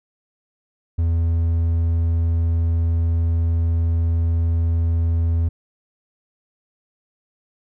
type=tone; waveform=triangle; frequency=83.2 Hz; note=E2; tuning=17 cents sharp; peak=-14 dBFS; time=0.98-5.49 s; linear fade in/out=10 ms; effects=none